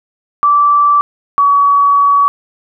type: tone pair in turn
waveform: sine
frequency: 1163 / 1133.2 Hz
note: D6 / C#6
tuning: -17 / +38 cents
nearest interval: unison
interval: 45 cents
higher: first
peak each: -6 dBFS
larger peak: neither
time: 0.43-1.01 / 1.38-2.28 s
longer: second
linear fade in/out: 0 ms
effects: none